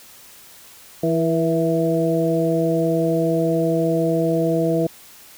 harmonic tone with a mistuned harmonic, 164.81 Hz, E3, in tune, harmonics 1 / 2 / 3 / 4, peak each -22 / -21 / -22 / -23 dBFS, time 1.03-4.87 s, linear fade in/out 5 ms, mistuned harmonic 3, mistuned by -31 cents, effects white hiss -45 dBFS RMS until 5.37 s

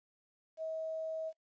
sine tone with quantisation, 640 Hz, D#5, 49 cents sharp, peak -36 dBFS, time 0.57-1.33 s, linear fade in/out 50 ms, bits 11, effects noise-tail reverb RT60 0.1 s tail -23 dB re dry + resampled to 16000 Hz

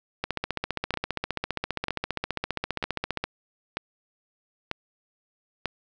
two click trains, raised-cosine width 0.3 ms, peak -12 / -11 dBFS, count 6 / 46, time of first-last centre 0.94-5.657 / 0.24-3.24 s, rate 1.06 / 15 Hz, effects none

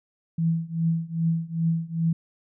sine tone with tremolo, 164.81 Hz, E3, in tune, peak -18 dBFS, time 0.38-2.13 s, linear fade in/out 5 ms, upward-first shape triangle, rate 2.5 Hz, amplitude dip 95%, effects none

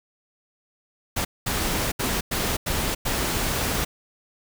pink noise bursts at uneven times, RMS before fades -25 dBFS, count 6, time 1.16-1.25 / 1.46-1.92 / 1.99-2.21 / 2.31-2.57 / 2.66-2.95 / 3.05-3.85 s, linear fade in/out 10 ms, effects none

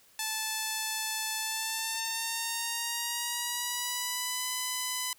5% pulse tone with pitch glide, 875 to 1005.1 Hz, A5 to B5, -10 to +30 cents, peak -19 dBFS, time 0.19-5.13 s, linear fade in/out 2 ms, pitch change +240 cents, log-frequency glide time 1.4-4.46 s, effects white hiss -61 dBFS RMS until 5.18 s

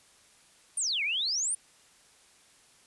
sine exponential two-way sweep, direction down then up, 9670 to 2135 to 9670 Hz, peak -27 dBFS, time 0.77-1.55 s, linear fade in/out 5 ms, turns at 1.03 s, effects white hiss -60 dBFS RMS until 2.86 s + resampled to 24000 Hz

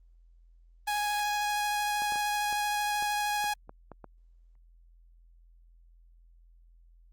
sawtooth tone with vibrato, 830.6 Hz, G#5, in tune, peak -24 dBFS, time 0.87-3.54 s, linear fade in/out 10 ms, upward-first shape sine, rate 13 Hz, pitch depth 9 cents each way
clicks, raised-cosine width 1 ms, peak -30 dBFS, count 9, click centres 2.02 / 2.122 / 2.158 / 2.527 / 3.025 / 3.442 / 3.694 / 3.917 / 4.043 s
effects added 42 Hz sine -55 dBFS peak until 7.12 s + Opus 24 kbps

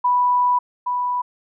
sine tone pair in turn, 986 / 986 Hz, B5 / B5, -3 / -3 cents, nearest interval unison, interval 0 cents, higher neither, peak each -14 / -19 dBFS, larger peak first, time 0.04-0.59 / 0.86-1.22 s, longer first, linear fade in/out 10 ms, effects none

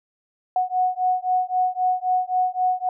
sine beating tone pair, 734 / 737.8 Hz, F#5 / F#5, -14 / -5 cents, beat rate 3.8 Hz, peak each -22 dBFS, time 0.56-2.89 s, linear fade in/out 2 ms, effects none

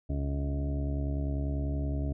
harmonic tone with a mistuned harmonic, 70.4 Hz, C#2, 27 cents sharp, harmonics 1 / 2 / 3 / 4 / 5 / 6 / 8 / 9 / 10, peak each -30 / -35 / -47 / -37 / -49 / -48 / -54 / -44 / -56 dBFS, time 0.09-2.13 s, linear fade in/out 10 ms, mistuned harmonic 1, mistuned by +22 cents, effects none

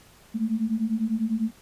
sine beating tone pair, 215.4 / 225.4 Hz, A3 / A3, -37 / +42 cents, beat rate 10 Hz, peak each -27 / -25 dBFS, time 0.34-1.51 s, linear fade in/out 20 ms, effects pink hiss -54 dBFS RMS until 1.61 s + resampled to 32000 Hz

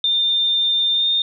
sine tone with pitch glide, 3606 to 3644 Hz, A7 to A#7, +42 to -40 cents, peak -15 dBFS, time 0.04-1.22 s, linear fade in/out 2 ms, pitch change +18 cents, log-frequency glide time 0.93-1.06 s, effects none

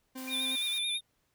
40% pulse tone, 260.3 Hz, C4, 9 cents flat, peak -39 dBFS, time 0.15-0.56 s, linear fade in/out 10 ms
white high-pass noise, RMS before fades -47 dBFS, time 0.17-0.79 s, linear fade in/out 10 ms, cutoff 880 Hz, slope 24 dB/octave
sine tone with tremolo, 2395 Hz, D7, 33 cents sharp, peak -37 dBFS, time 0.27-0.98 s, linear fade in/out 10 ms, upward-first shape sine, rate 18 Hz, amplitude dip 25%
square tone with vibrato, 3606 Hz, A7, 42 cents sharp, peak -31 dBFS, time 0.29-1.01 s, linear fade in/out 50 ms, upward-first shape sine, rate 9.1 Hz, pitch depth 55 cents each way
effects pink hiss -75 dBFS RMS until 1.34 s

